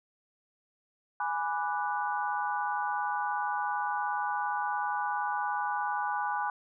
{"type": "chord", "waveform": "sine", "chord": "G# half-diminished seventh", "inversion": "none", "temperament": "equal", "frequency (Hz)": [830.6, 987.8, 1174.7, 1480], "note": ["G#5", "B5", "D6", "F#6"], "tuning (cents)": [0, 0, 0, 0], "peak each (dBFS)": [-32, -34, -37, -36], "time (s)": [1.2, 6.5], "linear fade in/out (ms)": 2, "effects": []}